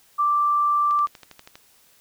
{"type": "tone", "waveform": "sine", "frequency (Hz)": 1174.7, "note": "D6", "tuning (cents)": 0, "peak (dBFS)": -17, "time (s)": [0.18, 1.07], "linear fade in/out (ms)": 20}
{"type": "click train", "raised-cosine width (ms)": 0.2, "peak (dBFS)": -24, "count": 9, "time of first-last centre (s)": [0.91, 1.555], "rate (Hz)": 12.4}
{"effects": ["white hiss -57 dBFS RMS until 2 s"]}